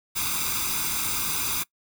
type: noise with comb filter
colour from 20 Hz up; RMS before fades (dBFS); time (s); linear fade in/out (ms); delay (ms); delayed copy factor
white; -27; 0.15-1.64; 20; 0.82; +0.85
effects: noise-tail reverb RT60 0.1 s tail -22 dB re dry